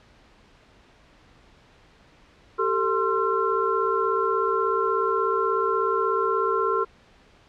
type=tone cluster; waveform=sine; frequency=390.6 / 447.1 / 1052 / 1357 Hz; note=G4 / A4 / C6 / E6; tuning=-6 / +28 / +9 / +50 cents; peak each=-26 dBFS; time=2.58-6.85 s; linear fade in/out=20 ms; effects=pink hiss -55 dBFS RMS until 7.48 s + low-pass 4000 Hz 12 dB/octave